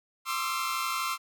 sawtooth tone cluster, 1055 / 1175 / 1297 / 1349 Hz, C6 / D6 / E6 / E6, +14 / +1 / -28 / +40 cents, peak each -29 / -32 / -35 / -30 dBFS, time 0.25-1.18 s, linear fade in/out 50 ms, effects none

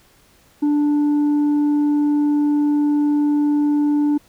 sine tone with tanh clipping, 293.7 Hz, D4, in tune, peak -15 dBFS, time 0.62-4.18 s, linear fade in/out 10 ms, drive 3 dB, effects pink hiss -54 dBFS RMS until 4.28 s

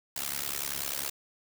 white noise with amplitude modulation, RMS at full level -30 dBFS, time 0.16-1.1 s, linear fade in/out 5 ms, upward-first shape sine, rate 70 Hz, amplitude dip 100%, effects none

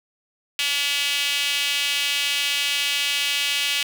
sawtooth tone with high-pass filter, 285.6 Hz, D4, 48 cents flat, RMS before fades -23 dBFS, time 0.59-3.83 s, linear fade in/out 2 ms, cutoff 2800 Hz, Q 3, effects none

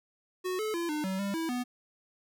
square tone with pitch steps, 367.9 / 431.9 / 340.6 / 301.9 / 189.9 / 199.1 / 326.8 / 247.1 Hz, F#4 / A4 / F4 / D4 / F#3 / G3 / E4 / B3, -10 / -32 / -43 / +48 / +45 / +27 / -15 / +1 cents, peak -31 dBFS, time 0.44-1.64 s, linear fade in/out 20 ms, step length 150 ms, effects none

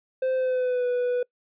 triangle tone with pitch glide, 519 to 492.4 Hz, C5 to B4, -14 to -5 cents, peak -20 dBFS, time 0.22-1.23 s, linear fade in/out 5 ms, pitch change -91 cents, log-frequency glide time 0.35-0.86 s, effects noise-tail reverb RT60 0.1 s tail -24 dB re dry + resampled to 8000 Hz

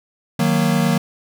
square chord, D# minor, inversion none, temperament equal, 155.56 / 185 / 233.1 Hz, D#3 / F#3 / A#3, 0 / 0 / 0 cents, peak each -20 dBFS, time 0.39-0.98 s, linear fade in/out 5 ms, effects none

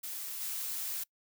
blue noise with level steps, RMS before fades -40 / -37 dBFS, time 0.03-1.04 s, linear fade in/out 10 ms, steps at 0.4 s, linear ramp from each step 10 ms, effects noise-tail reverb RT60 0.1 s tail -25 dB re dry

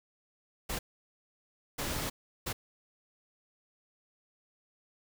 pink noise bursts at uneven times, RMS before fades -35 dBFS, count 3, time 0.69-0.79 / 1.78-2.1 / 2.46-2.53 s, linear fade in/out 10 ms, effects none

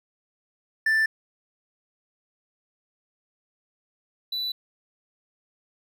triangle tone pair in turn, 1769 / 3971 Hz, A6 / B7, +9 / +9 cents, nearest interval octave + major second, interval 1400 cents, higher second, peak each -17 / -25 dBFS, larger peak first, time 0.86-1.06 / 4.32-4.52 s, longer neither, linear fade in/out 5 ms, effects none

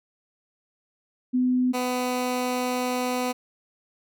sine / 15% pulse tone pair in turn, 252 / 250.3 Hz, B3 / B3, +35 / +23 cents, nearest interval unison, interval 12 cents, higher first, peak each -19 / -18 dBFS, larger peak second, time 1.33-1.73 / 1.73-3.33 s, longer second, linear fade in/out 20 ms, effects none

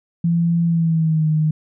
sine tone with pitch glide, 169.1 to 155.07 Hz, E3 to D#3, +44 to -6 cents, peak -14 dBFS, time 0.24-1.51 s, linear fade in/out 5 ms, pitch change -150 cents, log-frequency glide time 0.65-1.28 s, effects none

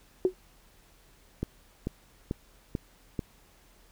sine tone with exponential decay, 370 Hz, F#4, in tune, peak -16 dBFS, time 0.25-0.34 s, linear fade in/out 1 ms, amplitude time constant 18 ms
click train, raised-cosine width 3 ms, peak -17 dBFS, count 5, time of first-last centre 1.43-3.192 s, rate 2.27 Hz
effects added 40 Hz sine -61 dBFS peak until 3.91 s + pink hiss -61 dBFS RMS until 3.91 s

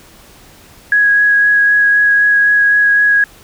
sine tone with vibrato, 1661.2 Hz, G#6, in tune, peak -7 dBFS, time 0.92-3.24 s, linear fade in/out 2 ms, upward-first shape sine, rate 3.9 Hz, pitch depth 10 cents each way, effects pink hiss -42 dBFS RMS until 3.43 s

